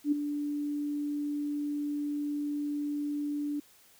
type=tone with ADSR envelope; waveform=sine; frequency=292.2 Hz; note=D4; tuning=9 cents flat; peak=-21 dBFS; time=0.04-3.6 s; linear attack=80 ms; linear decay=11 ms; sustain=-9 dB; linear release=6 ms; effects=white hiss -60 dBFS RMS until 3.99 s